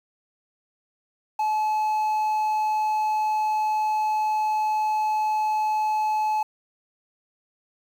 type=tone; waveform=triangle; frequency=859 Hz; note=A5; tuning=42 cents flat; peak=-19 dBFS; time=1.39-6.43 s; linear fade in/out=5 ms; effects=8-bit